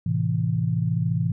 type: chord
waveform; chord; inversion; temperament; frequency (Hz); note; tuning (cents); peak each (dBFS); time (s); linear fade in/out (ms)
sine; A minor; none; equal; 110 / 130.81 / 164.81; A2 / C3 / E3; 0 / 0 / 0; -25 / -26 / -24; 0.06-1.32; 5
effects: none